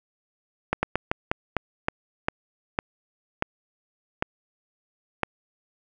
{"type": "slowing click train", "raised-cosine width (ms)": 0.5, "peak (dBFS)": -7, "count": 12, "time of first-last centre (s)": [0.73, 5.233], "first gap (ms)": 100, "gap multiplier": 1.26, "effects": []}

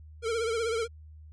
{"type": "tone with vibrato", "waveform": "square", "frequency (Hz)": 456, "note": "A#4", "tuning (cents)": -38, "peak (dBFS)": -28, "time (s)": [0.22, 0.88], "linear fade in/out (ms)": 50, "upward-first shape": "triangle", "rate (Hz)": 16, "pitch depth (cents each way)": 84, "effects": ["added 77 Hz sine -46 dBFS peak until 1.32 s", "resampled to 22050 Hz"]}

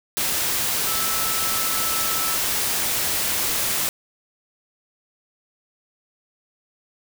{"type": "tone in noise", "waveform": "sine", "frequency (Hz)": 1314, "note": "E6", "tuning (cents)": -6, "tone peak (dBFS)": -30, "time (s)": [0.87, 2.36], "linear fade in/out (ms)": 0, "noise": "white", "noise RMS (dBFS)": -23, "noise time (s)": [0.17, 3.89], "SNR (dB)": -10, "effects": []}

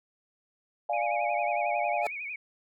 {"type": "chord", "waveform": "sine", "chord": "D diminished", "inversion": "none", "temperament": "equal with one note detuned", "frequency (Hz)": [590.4, 698.5, 830.6], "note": ["D5", "F5", "Ab5"], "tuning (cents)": [9, 0, 0], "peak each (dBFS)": [-32, -29, -31], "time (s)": [0.89, 2.07], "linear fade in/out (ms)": 5}
{"type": "tone with vibrato", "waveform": "sine", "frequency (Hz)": 2349, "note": "D7", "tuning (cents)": 0, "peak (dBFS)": -34, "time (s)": [0.93, 2.36], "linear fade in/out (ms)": 5, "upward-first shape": "sine", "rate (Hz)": 11, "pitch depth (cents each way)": 120}
{"type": "tone with exponential growth", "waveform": "15% pulse", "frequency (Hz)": 440, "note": "A4", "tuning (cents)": 0, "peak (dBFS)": -26, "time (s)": [2, 2.07], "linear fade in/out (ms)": 0, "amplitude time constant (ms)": 15}
{"effects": []}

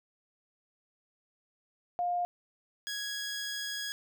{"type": "tone pair in turn", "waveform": ["sine", "15% pulse"], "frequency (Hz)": [707, 1662.2], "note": ["F5", "G#6"], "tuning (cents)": [21, 1], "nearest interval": "octave + minor third", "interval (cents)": 1480, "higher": "second", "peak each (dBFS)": -28, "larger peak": "neither", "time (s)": [[1.99, 2.25], [2.87, 3.92]], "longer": "second", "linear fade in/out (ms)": 0, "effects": []}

